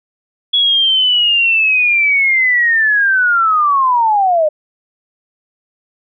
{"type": "linear sweep", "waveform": "sine", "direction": "down", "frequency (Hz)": [3381, 594], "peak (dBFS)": -9, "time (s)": [0.53, 4.49], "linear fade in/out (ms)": 10, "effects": []}